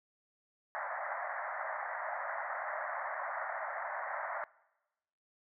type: band-pass noise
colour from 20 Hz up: pink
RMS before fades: -39 dBFS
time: 0.75-4.44 s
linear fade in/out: 0 ms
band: 580 to 2000 Hz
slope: 96 dB/octave
effects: noise-tail reverb RT60 1.0 s tail -22 dB re dry